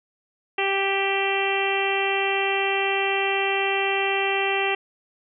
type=harmonic tone with a mistuned harmonic; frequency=392 Hz; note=G4; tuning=in tune; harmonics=1 / 2 / 3 / 4 / 5 / 6 / 7 / 8; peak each=-26 / -27 / -33 / -35 / -29 / -30 / -27 / -33 dBFS; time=0.58-4.75 s; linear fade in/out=5 ms; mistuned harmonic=7; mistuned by=-16 cents; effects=none